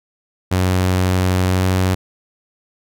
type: tone with pitch glide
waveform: sawtooth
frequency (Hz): 92.2 to 93.11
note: F#2 to F#2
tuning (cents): -6 to +11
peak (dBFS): -10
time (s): 0.51-1.95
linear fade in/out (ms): 10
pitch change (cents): +17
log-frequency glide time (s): 1.46-1.65
effects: none